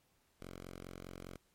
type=tone; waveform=5% pulse; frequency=44.95 Hz; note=F#1; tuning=49 cents flat; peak=-36 dBFS; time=0.4-1.37 s; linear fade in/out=10 ms; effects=pink hiss -74 dBFS RMS until 1.54 s + MP3 64 kbps